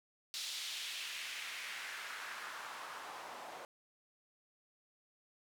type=noise with band-pass filter sweep; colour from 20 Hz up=white; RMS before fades=-45 dBFS; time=0.34-3.65 s; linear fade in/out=0 ms; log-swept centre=4100 to 700 Hz; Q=1.7; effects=none